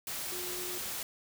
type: tone in noise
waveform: sine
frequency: 360 Hz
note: F#4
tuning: 47 cents flat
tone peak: -42 dBFS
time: 0.32-0.78 s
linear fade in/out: 2 ms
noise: white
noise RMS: -38 dBFS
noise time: 0.07-1.03 s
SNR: -7 dB
effects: none